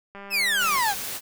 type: click train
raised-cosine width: 0.5 ms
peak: -26 dBFS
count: 128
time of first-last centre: 0.15-0.788 s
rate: 199 Hz
type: exponential sweep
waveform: 30% pulse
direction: down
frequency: 2703 to 748 Hz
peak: -18 dBFS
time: 0.3-0.95 s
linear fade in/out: 50 ms
type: noise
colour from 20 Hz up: white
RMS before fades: -32 dBFS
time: 0.58-1.21 s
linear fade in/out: 50 ms
effects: none